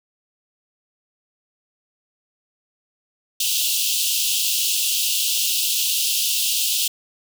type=high-pass noise; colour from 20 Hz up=pink; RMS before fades=-21 dBFS; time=3.4-6.88 s; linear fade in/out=5 ms; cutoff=2700 Hz; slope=96 dB/octave; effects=none